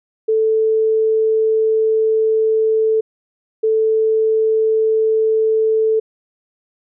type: tone pair in turn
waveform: sine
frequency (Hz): 440 / 440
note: A4 / A4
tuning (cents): 0 / 0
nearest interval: unison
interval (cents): 0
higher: neither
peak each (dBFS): -12 / -12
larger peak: neither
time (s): 0.28-3.01 / 3.63-6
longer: first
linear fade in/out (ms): 10
effects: none